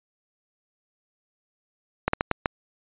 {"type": "slowing click train", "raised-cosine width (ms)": 0.5, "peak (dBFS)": -6, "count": 5, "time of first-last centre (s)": [2.08, 2.458], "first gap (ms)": 54, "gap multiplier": 1.39, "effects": ["resampled to 8000 Hz"]}